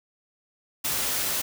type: noise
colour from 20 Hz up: white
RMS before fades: -27 dBFS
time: 0.84-1.42 s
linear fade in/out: 10 ms
effects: none